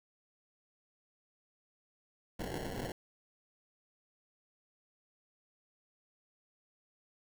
white noise with sample-and-hold, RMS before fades -40 dBFS, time 2.39-2.92 s, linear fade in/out 5 ms, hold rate 1225 Hz, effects none

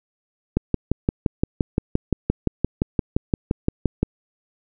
click train, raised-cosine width 3 ms, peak -5 dBFS, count 21, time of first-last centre 0.57-4.03 s, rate 5.78 Hz, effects none

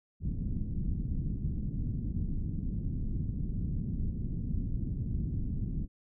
pink low-pass noise, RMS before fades -33 dBFS, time 0.2-5.88 s, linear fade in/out 50 ms, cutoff 230 Hz, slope 24 dB/octave, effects none

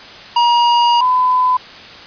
square / sine tone pair in turn, 951 / 1007.5 Hz, A#5 / B5, +34 / +34 cents, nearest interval minor second, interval 100 cents, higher second, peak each -10 dBFS, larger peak neither, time 0.36-1.01 / 1.01-1.57 s, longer first, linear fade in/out 5 ms, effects white hiss -35 dBFS RMS until 2.06 s + resampled to 11025 Hz

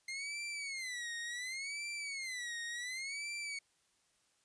sawtooth tone with vibrato, 2093 Hz, C7, in tune, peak -36 dBFS, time 0.08-3.59 s, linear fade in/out 5 ms, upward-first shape sine, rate 0.69 Hz, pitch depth 200 cents each way, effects white hiss -74 dBFS RMS until 4.44 s + resampled to 22050 Hz

